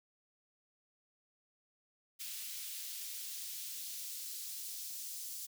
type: noise with high-pass filter sweep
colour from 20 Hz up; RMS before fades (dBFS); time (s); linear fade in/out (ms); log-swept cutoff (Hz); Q
white; -44; 2.19-5.47; 20; 2900 to 5200; 0.95
effects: none